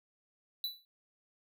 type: tone with exponential decay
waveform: square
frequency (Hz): 3966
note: B7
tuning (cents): +7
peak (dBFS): -31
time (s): 0.64-0.85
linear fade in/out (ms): 1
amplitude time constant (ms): 44
effects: none